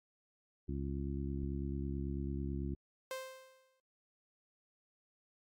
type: harmonic tone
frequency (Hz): 69.1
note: C#2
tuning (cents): -5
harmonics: 1 / 2 / 3 / 4 / 5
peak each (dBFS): -39 / -42 / -44 / -45 / -46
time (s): 0.68-2.75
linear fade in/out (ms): 10
type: tone with exponential decay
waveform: sawtooth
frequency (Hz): 523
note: C5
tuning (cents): -1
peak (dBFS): -34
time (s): 3.11-3.8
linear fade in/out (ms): 1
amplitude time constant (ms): 150
effects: AAC 64 kbps